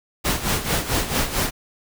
pink noise with tremolo, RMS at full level -20 dBFS, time 0.24-1.51 s, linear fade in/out 20 ms, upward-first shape sine, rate 4.5 Hz, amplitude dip 70%, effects none

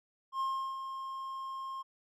triangle tone with ADSR envelope, 1067 Hz, C6, 34 cents sharp, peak -28 dBFS, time 0.32-1.83 s, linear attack 82 ms, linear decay 360 ms, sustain -8 dB, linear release 20 ms, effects none

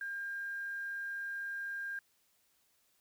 sine tone with quantisation, 1604 Hz, G6, 39 cents sharp, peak -37 dBFS, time 0.01-1.99 s, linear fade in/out 2 ms, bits 10, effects white hiss -73 dBFS RMS until 3 s

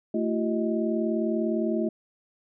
sine tone cluster, 221.1 / 338.5 / 378.4 / 629 Hz, A3 / E4 / F#4 / D#5, +9 / +46 / +39 / +19 cents, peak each -27 / -28 / -31 / -32 dBFS, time 0.14-1.89 s, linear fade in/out 5 ms, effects none

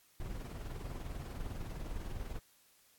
brown noise with tremolo, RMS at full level -39 dBFS, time 0.2-2.39 s, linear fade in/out 2 ms, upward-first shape triangle, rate 20 Hz, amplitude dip 60%, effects white hiss -67 dBFS RMS until 2.98 s + AAC 64 kbps

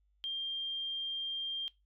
sine tone, 3190 Hz, G7, 30 cents sharp, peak -34 dBFS, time 0.24-1.68 s, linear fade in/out 0 ms, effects noise-tail reverb RT60 0.2 s tail -18 dB re dry + added 50 Hz sine -69 dBFS peak until 1.85 s

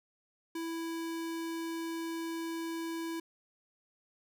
square tone, 330 Hz, E4, 2 cents sharp, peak -36 dBFS, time 0.55-3.2 s, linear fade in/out 5 ms, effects none

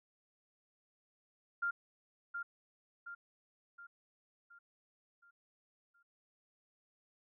sine tone with echo, 1397 Hz, F6, in tune, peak -32 dBFS, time 1.62-1.71 s, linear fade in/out 10 ms, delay 720 ms, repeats 6, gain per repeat -6 dB, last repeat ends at 6.03 s, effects none

